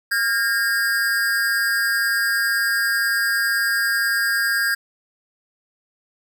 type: tone with amplitude modulation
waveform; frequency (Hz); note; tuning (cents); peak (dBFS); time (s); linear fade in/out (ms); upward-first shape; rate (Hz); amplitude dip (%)
square; 1619; G#6; -45; -15; 0.11-4.75; 10; sine; 218; 80
effects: 9-bit